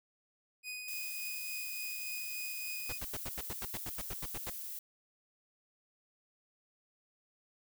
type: tone with tremolo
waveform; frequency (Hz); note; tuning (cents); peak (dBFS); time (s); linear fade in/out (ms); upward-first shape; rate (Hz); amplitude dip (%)
sawtooth; 2489; D#7; 0; -36; 0.63-2.99; 50; triangle; 3.5; 35
type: noise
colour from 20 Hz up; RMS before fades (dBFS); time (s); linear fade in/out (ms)
violet; -43; 0.88-4.79; 2
type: noise bursts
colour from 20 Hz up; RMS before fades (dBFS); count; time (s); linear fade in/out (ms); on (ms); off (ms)
pink; -41; 14; 2.89-4.5; 5; 37; 84
effects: none